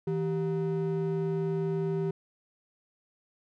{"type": "ring-modulated tone", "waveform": "triangle", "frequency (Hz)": 275.8, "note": "C#4", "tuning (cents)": -9, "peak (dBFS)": -22, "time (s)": [0.07, 2.11], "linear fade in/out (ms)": 5, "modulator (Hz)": 114, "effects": []}